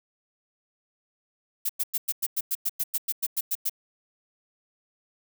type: noise bursts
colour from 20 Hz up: violet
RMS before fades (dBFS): -26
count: 15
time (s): 1.65-3.696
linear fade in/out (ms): 10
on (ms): 44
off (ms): 99
effects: none